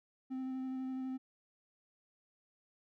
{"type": "tone with vibrato", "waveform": "triangle", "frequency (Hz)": 260.6, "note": "C4", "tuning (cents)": -7, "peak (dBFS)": -35, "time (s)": [0.3, 1.18], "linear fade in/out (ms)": 20, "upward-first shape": "square", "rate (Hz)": 12, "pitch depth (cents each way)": 9, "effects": []}